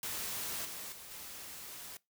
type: noise with level steps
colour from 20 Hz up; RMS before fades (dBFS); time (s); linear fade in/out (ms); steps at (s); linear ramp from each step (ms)
white; -39 / -44 / -50 / -47; 0.03-1.97; 2; 0.65 / 0.92 / 1.11; 2
effects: noise-tail reverb RT60 0.2 s tail -22 dB re dry